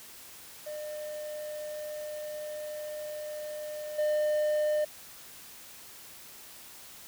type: tone with level steps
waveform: triangle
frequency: 604 Hz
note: D5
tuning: 48 cents sharp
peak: -34 / -23 dBFS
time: 0.66-4.85 s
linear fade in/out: 10 ms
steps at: 3.98 s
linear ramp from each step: 10 ms
effects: white hiss -49 dBFS RMS until 7.07 s